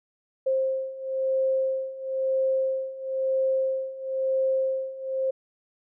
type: beating tone pair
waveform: sine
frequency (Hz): 528 / 529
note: C5 / C5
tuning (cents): +16 / +19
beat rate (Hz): 1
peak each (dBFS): -28 / -25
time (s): 0.46-5.31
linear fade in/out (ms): 10
effects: none